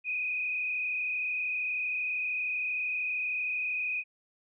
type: tone with frequency modulation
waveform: sine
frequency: 2489 Hz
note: D#7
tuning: in tune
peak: -29 dBFS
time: 0.04-4.04 s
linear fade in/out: 50 ms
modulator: 32.9 Hz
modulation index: 1.7
effects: none